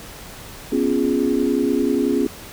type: chord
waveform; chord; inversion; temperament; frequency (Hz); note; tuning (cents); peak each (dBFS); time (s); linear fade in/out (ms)
sine; C# dominant seventh; third; equal; 246.9 / 277.2 / 349.2 / 415.3; B3 / C#4 / E#4 / G#4; 0 / 0 / 0 / 0; -22 / -20 / -23 / -23; 0.72-2.27; 5
effects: pink hiss -38 dBFS RMS until 2.52 s